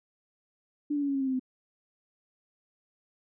sine tone with pitch steps, 293.5 / 288 / 282.5 / 277.2 / 272 / 266.8 / 261.8 / 256.8 Hz, D4 / D4 / C#4 / C#4 / C#4 / C4 / C4 / C4, -1 / -34 / +33 / 0 / -33 / +34 / +1 / -32 cents, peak -26 dBFS, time 0.9-1.396 s, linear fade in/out 10 ms, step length 62 ms, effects none

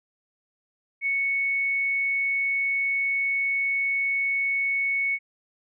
sine tone, 2215 Hz, C#7, 2 cents flat, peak -22 dBFS, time 1.01-5.19 s, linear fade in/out 50 ms, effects none

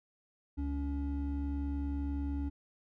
triangle tone pair together, 70.83 / 283.3 Hz, C#2 / C#4, +38 / +38 cents, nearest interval 2 octaves, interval 2400 cents, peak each -32 / -35 dBFS, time 0.57-2.5 s, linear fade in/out 20 ms, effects none

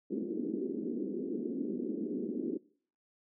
white band-pass noise, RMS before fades -36 dBFS, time 0.1-2.58 s, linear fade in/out 10 ms, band 210 to 390 Hz, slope 48 dB/octave, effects noise-tail reverb RT60 0.5 s tail -21 dB re dry

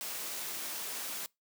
white noise, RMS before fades -39 dBFS, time 0.01-1.26 s, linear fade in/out 0 ms, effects noise-tail reverb RT60 0.2 s tail -24 dB re dry + high-pass 200 Hz 12 dB/octave

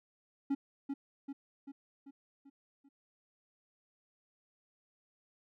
triangle tone with echo, 277.2 Hz, C#4, in tune, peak -27 dBFS, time 0.5-0.55 s, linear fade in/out 10 ms, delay 390 ms, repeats 6, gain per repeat -5 dB, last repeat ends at 2.89 s, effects none

